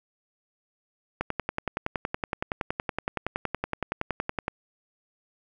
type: click train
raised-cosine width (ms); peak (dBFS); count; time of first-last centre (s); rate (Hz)
0.5; -12; 36; 1.21-4.481; 10.7
effects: 9-bit